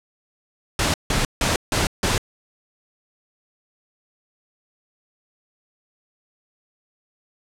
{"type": "noise bursts", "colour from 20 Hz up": "pink", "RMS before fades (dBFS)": -20, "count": 5, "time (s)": [0.79, 2.18], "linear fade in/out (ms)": 2, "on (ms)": 150, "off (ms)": 160, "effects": ["low-pass 9000 Hz 12 dB/octave"]}